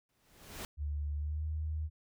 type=noise with exponential growth; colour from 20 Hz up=pink; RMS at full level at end=-40 dBFS; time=0.09-0.65 s; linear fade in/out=1 ms; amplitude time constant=120 ms
type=tone with pitch glide; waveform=sine; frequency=73.42 to 77.61 Hz; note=D2 to D#2; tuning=0 to -4 cents; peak=-33 dBFS; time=0.77-1.9 s; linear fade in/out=50 ms; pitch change=+96 cents; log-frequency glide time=1.17-1.45 s
effects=none